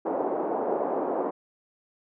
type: band-pass noise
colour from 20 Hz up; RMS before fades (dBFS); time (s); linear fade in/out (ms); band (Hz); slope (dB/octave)
pink; -28; 0.05-1.31; 10; 320 to 840; 24
effects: none